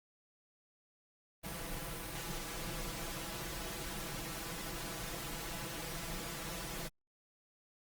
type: noise with comb filter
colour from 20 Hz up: pink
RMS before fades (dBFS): -42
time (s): 1.43-6.89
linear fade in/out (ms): 20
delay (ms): 6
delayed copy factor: +1
effects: Opus 32 kbps